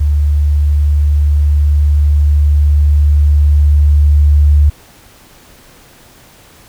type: tone with level ramp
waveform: sine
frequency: 73.42 Hz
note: D2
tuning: in tune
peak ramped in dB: -8 to -4 dBFS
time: 0-4.7 s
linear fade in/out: 10 ms
effects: pink hiss -42 dBFS RMS until 6.68 s